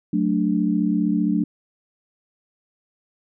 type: chord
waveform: sine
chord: D major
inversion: first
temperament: equal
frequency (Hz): 185 / 220 / 293.7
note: F#3 / A3 / D4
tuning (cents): 0 / 0 / 0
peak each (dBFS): -22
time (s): 0.13-1.44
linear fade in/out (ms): 5
effects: none